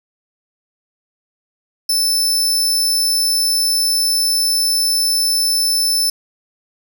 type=tone; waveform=sawtooth; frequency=5280 Hz; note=E8; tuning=2 cents sharp; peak=-11 dBFS; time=1.89-6.1 s; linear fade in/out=5 ms; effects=none